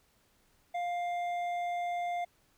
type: tone with hard clipping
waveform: sine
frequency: 702 Hz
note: F5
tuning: 9 cents sharp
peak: -33 dBFS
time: 0.74-2.25 s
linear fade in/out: 10 ms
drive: 7 dB
effects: pink hiss -69 dBFS RMS until 2.57 s